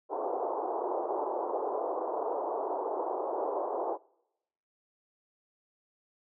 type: band-pass noise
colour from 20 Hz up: pink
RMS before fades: -33 dBFS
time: 0.09-3.98 s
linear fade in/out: 50 ms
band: 360 to 1000 Hz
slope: 48 dB/octave
effects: noise-tail reverb RT60 0.9 s tail -26 dB re dry